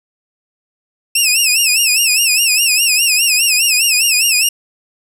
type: tone with vibrato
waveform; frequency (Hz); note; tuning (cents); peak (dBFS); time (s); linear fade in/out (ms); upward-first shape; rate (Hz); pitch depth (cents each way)
15% pulse; 2637; E7; 0; -3; 1.15-4.49; 5; sine; 4.9; 130
effects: none